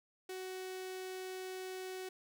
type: tone with notch filter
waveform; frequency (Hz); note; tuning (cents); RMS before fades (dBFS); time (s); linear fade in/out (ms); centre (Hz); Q
sawtooth; 373.3; F#4; +15; -44; 0.29-2.09; 5; 1000; 1.6
effects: none